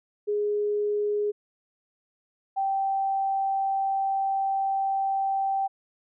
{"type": "tone pair in turn", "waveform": "sine", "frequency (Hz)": [415.3, 779.5], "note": ["G#4", "G5"], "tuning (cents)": [0, -10], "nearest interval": "major seventh", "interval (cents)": 1090, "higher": "second", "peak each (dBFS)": -23, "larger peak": "neither", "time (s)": [[0.27, 1.32], [2.56, 5.68]], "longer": "second", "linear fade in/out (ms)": 20, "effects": []}